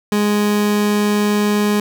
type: tone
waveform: 30% pulse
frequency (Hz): 207.7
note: G#3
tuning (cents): 0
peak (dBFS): -11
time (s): 0.12-1.8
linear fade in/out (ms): 2
effects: none